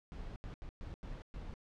brown noise bursts at uneven times, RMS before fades -45 dBFS, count 6, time 0.12-0.36 / 0.44-0.54 / 0.62-0.69 / 0.81-0.94 / 1.03-1.22 / 1.34-1.54 s, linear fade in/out 0 ms, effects low-pass 5000 Hz 12 dB/octave

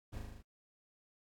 brown noise with echo, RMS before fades -44 dBFS, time 0.12-0.2 s, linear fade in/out 20 ms, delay 38 ms, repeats 6, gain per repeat -2 dB, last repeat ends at 0.428 s, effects AAC 64 kbps

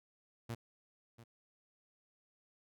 sawtooth tone with echo, 116.54 Hz, A#2, in tune, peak -35 dBFS, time 0.49-0.55 s, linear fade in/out 10 ms, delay 690 ms, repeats 1, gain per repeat -15 dB, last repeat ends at 1.24 s, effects none

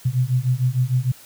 sine beating tone pair, 123.47 / 130.07 Hz, B2 / C3, 0 / -10 cents, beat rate 6.6 Hz, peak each -20 / -20 dBFS, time 0.05-1.12 s, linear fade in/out 10 ms, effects white hiss -46 dBFS RMS until 1.25 s

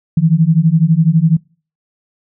sine beating tone pair, 155.9 / 167.9 Hz, D#3 / E3, +4 / +32 cents, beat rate 12 Hz, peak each -11 dBFS, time 0.17-1.37 s, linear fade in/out 5 ms, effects noise-tail reverb RT60 0.4 s tail -25 dB re dry

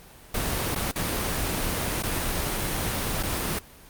pink noise with dropouts, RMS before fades -27 dBFS, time 0.34-3.59 s, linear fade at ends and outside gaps 5 ms, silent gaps 0.75-0.758 / 0.915-0.957 / 2.026-2.034 / 3.229-3.233 s, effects pink hiss -49 dBFS RMS until 3.89 s + Opus 32 kbps

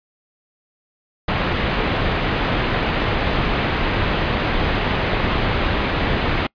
pink low-pass noise, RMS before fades -20 dBFS, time 1.28-6.47 s, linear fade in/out 5 ms, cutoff 3400 Hz, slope 24 dB/octave, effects noise-tail reverb RT60 0.1 s tail -26 dB re dry + resampled to 11025 Hz

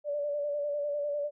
sine tone with vibrato, 582 Hz, D5, 16 cents flat, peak -29 dBFS, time 0.04-1.31 s, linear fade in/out 50 ms, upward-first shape square, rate 10 Hz, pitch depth 28 cents each way, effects none

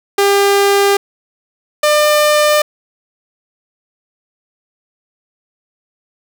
sawtooth tone pair in turn, 400 / 599.3 Hz, G4 / D5, +35 / +35 cents, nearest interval perfect fifth, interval 700 cents, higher second, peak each -5 dBFS, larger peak neither, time 0.18-0.97 / 1.83-2.62 s, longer neither, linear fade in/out 5 ms, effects none

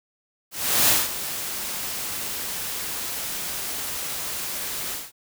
white noise with ADSR envelope, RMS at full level -17 dBFS, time 0.51-5.12 s, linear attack 370 ms, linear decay 200 ms, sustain -13 dB, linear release 190 ms, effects none

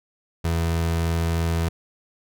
30% pulse tone, 83.1 Hz, E2, 15 cents sharp, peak -18 dBFS, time 0.44-1.69 s, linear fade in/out 10 ms, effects none

